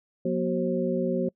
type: tone cluster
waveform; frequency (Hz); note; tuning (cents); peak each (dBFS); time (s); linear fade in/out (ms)
sine; 180.1 / 239.4 / 376.1 / 534; F#3 / A#3 / F#4 / C5; -46 / +46 / +28 / +35; -29; 0.25-1.29; 5
effects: noise-tail reverb RT60 0.1 s tail -26 dB re dry